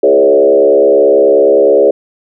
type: tone with frequency modulation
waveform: sine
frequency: 483.3 Hz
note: B4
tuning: 38 cents flat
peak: -4 dBFS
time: 0.03-1.91 s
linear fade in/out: 5 ms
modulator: 69.5 Hz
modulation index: 1.7
effects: none